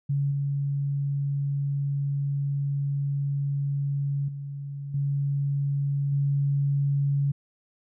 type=tone with level steps; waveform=sine; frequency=140.7 Hz; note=C#3; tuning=26 cents sharp; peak=-22 / -24 / -32 / -23 / -21 dBFS; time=0.09-7.32 s; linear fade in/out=10 ms; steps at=0.31 / 4.28 / 4.94 / 6.12 s; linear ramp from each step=5 ms; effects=none